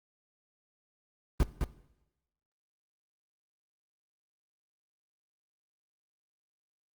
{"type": "noise with echo", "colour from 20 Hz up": "brown", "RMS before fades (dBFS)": -23, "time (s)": [1.4, 1.43], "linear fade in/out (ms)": 0, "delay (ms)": 210, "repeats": 1, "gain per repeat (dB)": -5, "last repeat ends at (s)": 1.64, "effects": ["noise-tail reverb RT60 0.9 s tail -17 dB re dry", "Opus 32 kbps"]}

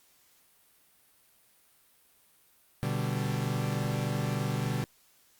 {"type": "chord", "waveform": "40% pulse", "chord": "G major", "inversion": "first", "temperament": "equal", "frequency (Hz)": [123.47, 146.83, 196], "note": ["B2", "D3", "G3"], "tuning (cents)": [0, 0, 0], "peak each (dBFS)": [-31, -32, -35], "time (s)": [2.83, 4.84], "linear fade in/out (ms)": 0, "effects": ["white hiss -64 dBFS RMS until 5.39 s", "Opus 48 kbps"]}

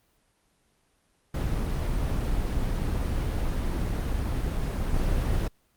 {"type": "noise with level steps", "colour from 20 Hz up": "brown", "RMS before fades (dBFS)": [-27, -25], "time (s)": [1.34, 5.48], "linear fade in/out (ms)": 5, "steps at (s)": 4.94, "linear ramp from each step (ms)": 5, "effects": ["pink hiss -68 dBFS RMS until 5.76 s", "Opus 24 kbps"]}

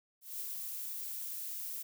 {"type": "noise with ADSR envelope", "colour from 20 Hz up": "violet", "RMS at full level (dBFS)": -39, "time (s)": [0.21, 1.83], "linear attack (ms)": 200, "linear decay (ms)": 4, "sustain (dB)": -2, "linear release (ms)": 13, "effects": []}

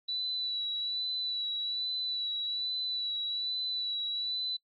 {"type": "tone with vibrato", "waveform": "sine", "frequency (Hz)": 3951, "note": "B7", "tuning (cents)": 0, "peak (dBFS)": -31, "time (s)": [0.08, 4.57], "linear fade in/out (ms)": 10, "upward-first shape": "sine", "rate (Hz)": 1.2, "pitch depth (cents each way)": 27, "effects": ["noise-tail reverb RT60 0.1 s tail -25 dB re dry", "AAC 48 kbps"]}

